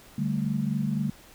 sine chord, D suspended fourth, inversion none, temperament equal, 146.83 / 196 / 220 Hz, D3 / G3 / A3, 0 / 0 / 0 cents, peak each -29 dBFS, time 0.18-1.1 s, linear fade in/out 5 ms, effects pink hiss -52 dBFS RMS until 1.34 s

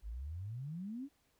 sine exponential sweep, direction up, 48.57 to 293.7 Hz, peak -40 dBFS, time 0.02-1.09 s, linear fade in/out 50 ms, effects pink hiss -75 dBFS RMS until 1.39 s

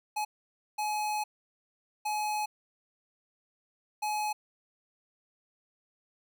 square tone bursts at uneven times, 846 Hz, G#5, 32 cents sharp, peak -30 dBFS, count 4, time 0.16-0.25 / 0.78-1.24 / 2.05-2.46 / 4.02-4.33 s, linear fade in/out 10 ms, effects none

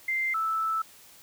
sine tone pair in turn, 2088 / 1315.4 Hz, C7 / E6, -4 / -4 cents, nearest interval minor sixth, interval 800 cents, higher first, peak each -25 dBFS, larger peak neither, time 0.08-0.34 / 0.34-0.82 s, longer second, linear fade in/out 5 ms, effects white hiss -53 dBFS RMS until 1.22 s

